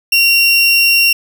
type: tone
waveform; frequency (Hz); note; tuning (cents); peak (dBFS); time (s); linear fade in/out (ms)
30% pulse; 2750; F7; -27; -5; 0.12-1.13; 5
effects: none